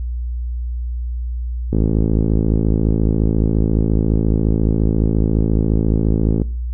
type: click train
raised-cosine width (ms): 3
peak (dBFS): -4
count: 256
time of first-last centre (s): 1.73-6.418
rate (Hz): 54.4
effects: noise-tail reverb RT60 0.4 s tail -21 dB re dry + added 60 Hz sine -20 dBFS peak until 6.73 s